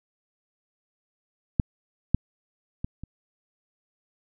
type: clicks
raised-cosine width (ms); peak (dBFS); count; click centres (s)
5; -7 / -6 / -17 / -25; 4; 1.598 / 2.146 / 2.845 / 3.036
effects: none